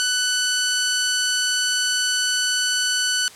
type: tone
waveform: 10% pulse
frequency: 1493 Hz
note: F#6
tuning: 15 cents sharp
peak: -10 dBFS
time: 0-3.28 s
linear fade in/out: 0 ms
effects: white hiss -43 dBFS RMS until 3.35 s + low-pass 9000 Hz 12 dB/octave